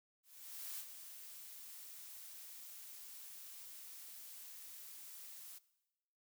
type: noise with ADSR envelope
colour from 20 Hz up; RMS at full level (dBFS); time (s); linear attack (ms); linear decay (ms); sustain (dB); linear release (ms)
blue; -45; 0.23-5.59; 550; 65; -8; 16
effects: noise-tail reverb RT60 1.0 s tail -19 dB re dry